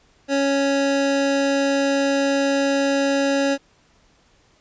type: tone pair together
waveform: square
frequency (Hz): 277.2 / 554.4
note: C#4 / C#5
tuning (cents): 0 / 0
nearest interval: octave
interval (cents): 1200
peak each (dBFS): -21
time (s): 0.28-3.58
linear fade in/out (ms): 50
effects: pink hiss -58 dBFS RMS until 4.6 s + resampled to 16000 Hz